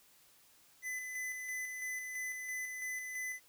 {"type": "tone with tremolo", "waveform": "square", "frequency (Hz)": 2012, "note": "B6", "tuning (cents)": 32, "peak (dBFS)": -38, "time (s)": [0.82, 3.4], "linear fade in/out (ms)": 50, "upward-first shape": "square", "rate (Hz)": 3, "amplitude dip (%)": 35, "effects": ["white hiss -65 dBFS RMS until 3.48 s"]}